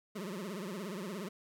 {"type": "tone with vibrato", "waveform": "25% pulse", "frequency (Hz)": 193.9, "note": "G3", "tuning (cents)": -19, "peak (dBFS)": -35, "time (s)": [0.15, 1.29], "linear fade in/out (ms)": 10, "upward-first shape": "triangle", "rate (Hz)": 17, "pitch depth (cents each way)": 240, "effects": []}